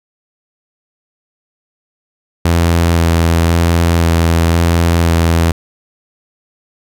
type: tone with vibrato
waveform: sawtooth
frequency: 83.9 Hz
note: E2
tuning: 31 cents sharp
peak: -5 dBFS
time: 2.45-5.52 s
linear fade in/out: 5 ms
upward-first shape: square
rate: 0.96 Hz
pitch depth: 12 cents each way
effects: none